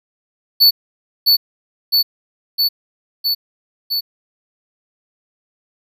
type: tone with echo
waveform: square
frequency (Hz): 4464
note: C#8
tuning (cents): +11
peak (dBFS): -7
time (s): 0.6-0.71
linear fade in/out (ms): 20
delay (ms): 660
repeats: 5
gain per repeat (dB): -2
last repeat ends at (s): 4.01
effects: none